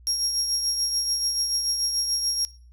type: tone with tremolo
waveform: 35% pulse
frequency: 5588 Hz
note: F8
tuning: in tune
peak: -18 dBFS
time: 0.07-2.45 s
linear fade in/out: 0 ms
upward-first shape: triangle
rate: 6.9 Hz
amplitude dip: 50%
effects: noise-tail reverb RT60 0.4 s tail -20 dB re dry + added 60 Hz sine -47 dBFS peak until 2.72 s